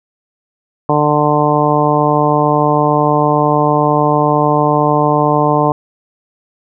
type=harmonic tone; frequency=148.9 Hz; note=D3; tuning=24 cents sharp; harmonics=1 / 2 / 3 / 4 / 5 / 6 / 7; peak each=-17 / -17 / -17 / -17 / -17 / -17 / -17 dBFS; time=0.89-5.72 s; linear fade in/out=2 ms; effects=none